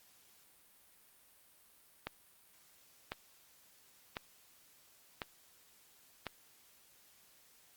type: click train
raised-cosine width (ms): 0.3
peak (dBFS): -22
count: 5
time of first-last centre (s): 2.07-6.267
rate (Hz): 0.953
effects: white hiss -65 dBFS RMS until 7.76 s + Opus 48 kbps